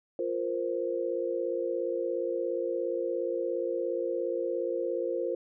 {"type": "chord", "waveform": "sine", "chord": "F suspended fourth", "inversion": "none", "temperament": "equal", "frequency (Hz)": [349.2, 466.2, 523.3], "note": ["F4", "Bb4", "C5"], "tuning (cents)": [0, 0, 0], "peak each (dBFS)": [-33, -33, -32], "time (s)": [0.19, 5.35], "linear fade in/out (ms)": 2, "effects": []}